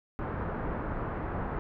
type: low-pass noise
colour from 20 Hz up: pink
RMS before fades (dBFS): -34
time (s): 0.19-1.59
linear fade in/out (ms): 0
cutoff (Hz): 1500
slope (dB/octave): 24
effects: none